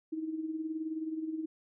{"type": "tone with tremolo", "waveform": "sine", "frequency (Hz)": 317.1, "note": "D#4", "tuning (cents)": 33, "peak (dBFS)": -31, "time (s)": [0.12, 1.46], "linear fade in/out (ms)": 10, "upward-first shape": "sine", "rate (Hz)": 19, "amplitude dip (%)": 60, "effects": []}